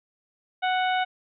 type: harmonic tone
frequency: 740 Hz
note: F#5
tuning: in tune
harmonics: 1 / 2 / 3 / 4 / 5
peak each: -23 / -29 / -33 / -35 / -37 dBFS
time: 0.62-1.05 s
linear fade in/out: 20 ms
effects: none